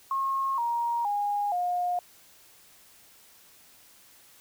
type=tone with pitch steps; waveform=sine; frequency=1081 / 941.1 / 819.2 / 713.2 Hz; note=C#6 / A#5 / G#5 / F5; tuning=-44 / +16 / -24 / +36 cents; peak=-25 dBFS; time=0.11-1.99 s; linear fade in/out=2 ms; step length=470 ms; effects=white hiss -56 dBFS RMS until 4.4 s